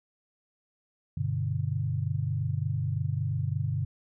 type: chord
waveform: sine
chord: G major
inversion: none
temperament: equal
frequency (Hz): 98 / 123.47 / 146.83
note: G2 / B2 / D3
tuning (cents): 0 / 0 / 0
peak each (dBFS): -31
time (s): 1.17-3.85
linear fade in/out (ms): 5
effects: none